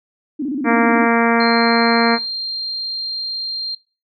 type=tone with vibrato; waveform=sine; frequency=277.7 Hz; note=C#4; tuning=3 cents sharp; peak=-19 dBFS; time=0.39-1.07 s; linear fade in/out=10 ms; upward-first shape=square; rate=16 Hz; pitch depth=150 cents each way
type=harmonic tone; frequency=232 Hz; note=A#3; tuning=8 cents flat; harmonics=1 / 2 / 3 / 4 / 5 / 6 / 7 / 8 / 9 / 10; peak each=-16 / -19 / -21 / -22 / -23 / -24 / -24 / -25 / -26 / -26 dBFS; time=0.64-2.19 s; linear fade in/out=50 ms
type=tone; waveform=sine; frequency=4186 Hz; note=C8; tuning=in tune; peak=-21 dBFS; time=1.4-3.75 s; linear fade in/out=5 ms
effects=noise-tail reverb RT60 0.3 s tail -20 dB re dry